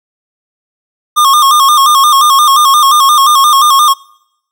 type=tone with vibrato; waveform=square; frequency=1148 Hz; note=D6; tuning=40 cents flat; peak=-5 dBFS; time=1.16-3.94 s; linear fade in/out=20 ms; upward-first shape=square; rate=5.7 Hz; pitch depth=87 cents each way; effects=noise-tail reverb RT60 0.8 s tail -25 dB re dry